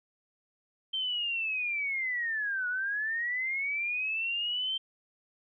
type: linear two-way sweep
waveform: sine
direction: down then up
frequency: 3136 to 1451 to 3136 Hz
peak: -29 dBFS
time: 0.93-4.78 s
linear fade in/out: 10 ms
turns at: 2.68 s
effects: none